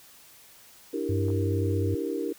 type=chord; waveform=sine; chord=E half-diminished seventh; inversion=third; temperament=equal; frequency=293.7 / 329.6 / 392 / 466.2 Hz; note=D4 / E4 / G4 / Bb4; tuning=0 / 0 / 0 / 0 cents; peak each=-33 dBFS; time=0.93-2.33 s; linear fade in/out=10 ms
type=tone with pitch glide; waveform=sine; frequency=98 to 97.15 Hz; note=G2 to G2; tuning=0 to -15 cents; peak=-25 dBFS; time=1.09-1.95 s; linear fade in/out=5 ms; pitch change=-15 cents; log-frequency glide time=1.34-1.42 s
type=clicks; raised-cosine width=1 ms; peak=-31 dBFS; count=2; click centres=1.284 / 1.302 s
effects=white hiss -53 dBFS RMS until 2.38 s